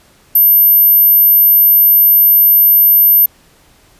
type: tone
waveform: sine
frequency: 13000 Hz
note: G#9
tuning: 38 cents flat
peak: -4 dBFS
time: 0.35-3.26 s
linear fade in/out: 5 ms
effects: pink hiss -48 dBFS RMS until 3.99 s + resampled to 32000 Hz